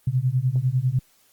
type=beating tone pair; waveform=sine; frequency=123.47 / 133.47 Hz; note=B2 / C3; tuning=0 / +35 cents; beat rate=10 Hz; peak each=-22 dBFS; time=0.07-0.99 s; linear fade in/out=5 ms; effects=white hiss -60 dBFS RMS until 1.32 s + Opus 24 kbps